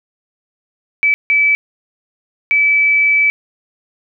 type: tone bursts at uneven times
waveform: sine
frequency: 2303 Hz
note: D7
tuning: 34 cents flat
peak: -9 dBFS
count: 3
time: 1.03-1.14 / 1.3-1.55 / 2.51-3.3 s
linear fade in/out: 0 ms
effects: none